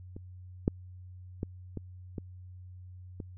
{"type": "clicks", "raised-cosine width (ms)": 3, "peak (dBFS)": [-30, -12, -20, -24, -23, -26], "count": 6, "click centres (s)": [0.165, 0.679, 1.431, 1.773, 2.182, 3.202], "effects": ["added 91 Hz sine -45 dBFS peak until 3.37 s"]}